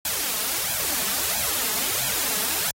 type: noise with flanger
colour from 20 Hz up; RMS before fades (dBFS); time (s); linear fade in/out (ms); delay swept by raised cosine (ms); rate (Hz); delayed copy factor
white; -25; 0.05-2.71; 2; 1.2 to 4.7; 1.5; +1
effects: high-pass 60 Hz 12 dB/octave + AAC 48 kbps